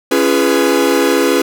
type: chord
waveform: 45% pulse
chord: C# dominant seventh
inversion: none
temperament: equal with one note detuned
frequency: 277.2 / 341.6 / 415.3 / 493.9 Hz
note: C#4 / E#4 / G#4 / B4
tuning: 0 / -38 / 0 / 0 cents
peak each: -16 dBFS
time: 0.11-1.42 s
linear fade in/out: 5 ms
effects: none